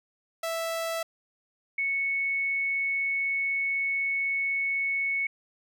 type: tone pair in turn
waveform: sawtooth / sine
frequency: 659.3 / 2211 Hz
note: E5 / C#7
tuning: 0 / -5 cents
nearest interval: octave + major sixth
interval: 2095 cents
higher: second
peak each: -25 dBFS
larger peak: neither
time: 0.43-1.03 / 1.78-5.27 s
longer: second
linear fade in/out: 5 ms
effects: none